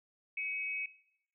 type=tone pair together; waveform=sine; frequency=2243 / 2552 Hz; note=C#7 / D#7; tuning=+20 / +43 cents; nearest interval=major second; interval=223 cents; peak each=-37 / -37 dBFS; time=0.37-0.86 s; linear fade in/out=5 ms; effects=noise-tail reverb RT60 0.7 s tail -17 dB re dry